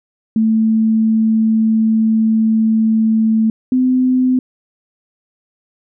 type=tone pair in turn; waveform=sine; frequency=221.2 / 255.2 Hz; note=A3 / C4; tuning=+9 / -43 cents; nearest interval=major second; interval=248 cents; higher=second; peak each=-10 dBFS; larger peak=neither; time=0.36-3.5 / 3.72-4.39 s; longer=first; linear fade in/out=2 ms; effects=none